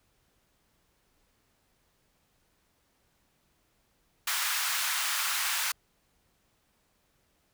pink high-pass noise, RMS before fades -30 dBFS, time 4.27-5.72 s, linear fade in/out 5 ms, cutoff 1100 Hz, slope 24 dB/octave, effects pink hiss -71 dBFS RMS until 7.53 s

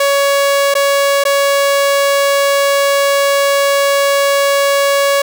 sawtooth tone with dropouts, 560 Hz, C#5, 18 cents sharp, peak -6 dBFS, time 0-5.22 s, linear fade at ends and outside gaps 5 ms, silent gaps 0.741-0.751 / 1.239-1.251 s, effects none

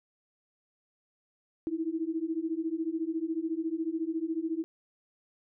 sine beating tone pair, 316.5 / 330.5 Hz, D#4 / E4, +30 / +5 cents, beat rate 14 Hz, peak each -33 / -32 dBFS, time 1.67-4.64 s, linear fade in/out 0 ms, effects none

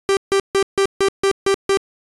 45% pulse tone bursts, 392 Hz, G4, in tune, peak -13 dBFS, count 8, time 0.09-1.772 s, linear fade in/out 0 ms, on 79 ms, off 150 ms, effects resampled to 24000 Hz

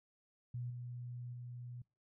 sine tone with level steps, 122.1 Hz, B2, 19 cents flat, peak -39 / -43 / -45 dBFS, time 0.54-1.82 s, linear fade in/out 5 ms, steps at 0.7 / 1.33 s, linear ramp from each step 5 ms, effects noise-tail reverb RT60 0.3 s tail -25 dB re dry

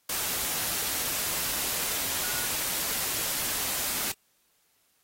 sine tone in noise, 1455 Hz, F#6, 29 cents flat, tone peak -41 dBFS, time 2.23-2.47 s, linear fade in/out 5 ms, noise white, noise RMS -30 dBFS, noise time 0.09-4.12 s, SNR -14 dB, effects white hiss -69 dBFS RMS until 5.03 s + AAC 48 kbps

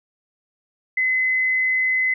sine tone, 2035 Hz, C7, 49 cents flat, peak -17 dBFS, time 0.97-2.14 s, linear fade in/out 5 ms, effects none

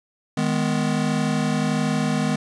square chord, G# minor, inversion second, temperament just, 155.74 / 207.7 / 249.2 Hz, D#3 / G#3 / B3, +2 / 0 / +16 cents, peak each -25 / -25 / -25 dBFS, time 0.37-2.36 s, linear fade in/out 5 ms, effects resampled to 22050 Hz + 8-bit

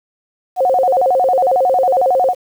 sine tone with vibrato, 622.3 Hz, D#5, in tune, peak -10 dBFS, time 0.56-2.35 s, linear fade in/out 50 ms, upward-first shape square, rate 11 Hz, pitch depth 280 cents each way, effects 7-bit

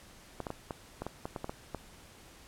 clicks, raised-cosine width 1 ms, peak -22 dBFS, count 11, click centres 0.403 / 0.468 / 0.504 / 0.708 / 1.02 / 1.066 / 1.255 / 1.362 / 1.444 / 1.495 / 1.747 s, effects pink hiss -55 dBFS RMS until 2.47 s + low-pass 12000 Hz 12 dB/octave

